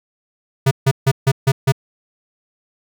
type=tone bursts; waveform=square; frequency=134.7 Hz; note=C#3; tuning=49 cents flat; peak=-11 dBFS; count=6; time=0.66-1.722 s; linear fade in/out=10 ms; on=52 ms; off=150 ms; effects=none